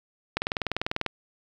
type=click train; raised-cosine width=0.3 ms; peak=-10 dBFS; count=15; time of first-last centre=0.37-1.063 s; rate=20.2 Hz; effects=8-bit